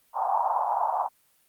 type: band-pass noise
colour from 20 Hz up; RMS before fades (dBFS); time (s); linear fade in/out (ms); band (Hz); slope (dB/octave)
pink; -26; 0.13-1.09; 50; 740 to 990; 48
effects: white hiss -65 dBFS RMS until 1.48 s + Opus 32 kbps

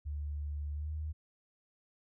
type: tone with pitch glide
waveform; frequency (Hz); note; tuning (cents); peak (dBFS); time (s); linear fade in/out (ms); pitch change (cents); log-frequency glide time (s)
sine; 73.42 to 76.98; D2 to D#2; 0 to -18; -35; 0.05-1.13; 20; +82; 0.74-0.91
effects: none

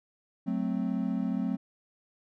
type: chord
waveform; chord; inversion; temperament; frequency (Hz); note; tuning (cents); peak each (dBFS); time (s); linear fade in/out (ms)
triangle; F# diminished; none; equal; 185 / 220 / 261.6; F#3 / A3 / C4; 0 / 0 / 0; -30 / -30 / -30; 0.46-1.57; 20
effects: none

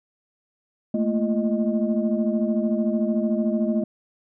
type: tone cluster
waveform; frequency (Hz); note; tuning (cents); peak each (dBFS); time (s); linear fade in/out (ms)
sine; 217.3 / 230.7 / 343.1 / 619; A3 / A#3 / F4 / D#5; -21 / -18 / -31 / -9; -22 / -24 / -29 / -28; 0.94-3.84; 5
effects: tanh soft clip ceiling -11 dBFS

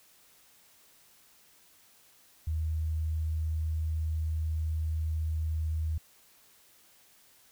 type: tone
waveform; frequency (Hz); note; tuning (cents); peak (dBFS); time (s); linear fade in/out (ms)
sine; 79; D#2; +27; -28; 2.47-5.98; 5
effects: white hiss -61 dBFS RMS until 7.51 s

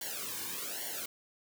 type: noise with flanger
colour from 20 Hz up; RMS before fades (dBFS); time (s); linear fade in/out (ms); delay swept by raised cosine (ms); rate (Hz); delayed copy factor
white; -39; 0.01-1.06; 5; 0.79 to 1.54; 1.2; -0.95
effects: none

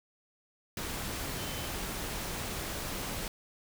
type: tone in noise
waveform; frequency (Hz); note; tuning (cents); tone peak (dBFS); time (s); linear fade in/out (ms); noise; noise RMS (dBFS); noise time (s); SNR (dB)
sine; 3068; G7; -38; -46; 1.38-1.67; 2; pink; -37; 0.77-3.28; -12
effects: none

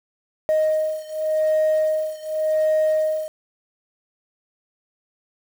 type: beating tone pair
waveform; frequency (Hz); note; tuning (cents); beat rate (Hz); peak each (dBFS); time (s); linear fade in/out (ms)
sine; 622.3 / 623.18; D#5 / D#5; 0 / +3; 0.88; -19 / -20; 0.49-3.28; 0
effects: tanh soft clip ceiling -14 dBFS + 7-bit

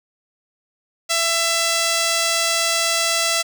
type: tone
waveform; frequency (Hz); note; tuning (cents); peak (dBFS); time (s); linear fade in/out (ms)
5% pulse; 668; E5; +23; -6; 1.09-3.43; 20
effects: none

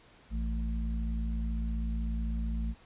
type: harmonic tone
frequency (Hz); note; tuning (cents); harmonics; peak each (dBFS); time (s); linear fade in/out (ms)
55.9; A1; +28; 1 / 3 / 4; -30 / -42 / -39; 0.3-2.75; 50
effects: pink hiss -59 dBFS RMS until 2.85 s + resampled to 8000 Hz

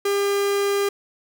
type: tone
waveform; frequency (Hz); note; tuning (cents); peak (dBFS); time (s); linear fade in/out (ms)
45% pulse; 401.5; G4; +41; -19; 0.05-0.89; 5
effects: none

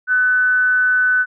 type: tone with frequency modulation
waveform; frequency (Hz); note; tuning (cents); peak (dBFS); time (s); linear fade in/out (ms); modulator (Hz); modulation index
sine; 1500; F#6; +23; -12; 0.07-1.26; 50; 235; 0.21
effects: none

